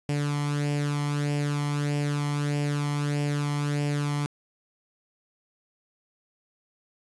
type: tone with flanger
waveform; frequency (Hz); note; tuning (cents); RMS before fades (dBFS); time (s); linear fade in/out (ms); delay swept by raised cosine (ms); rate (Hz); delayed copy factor
sawtooth; 145.5; D3; -16; -27; 0.09-4.26; 0; 0.38 to 0.96; 1.6; +0.6
effects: resampled to 24000 Hz + 9-bit